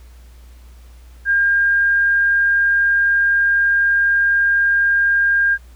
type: tone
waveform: sine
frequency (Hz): 1608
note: G6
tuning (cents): +44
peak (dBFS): -12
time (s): 1.25-5.58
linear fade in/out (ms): 50
effects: added 60 Hz sine -39 dBFS peak until 5.75 s + pink hiss -53 dBFS RMS until 5.75 s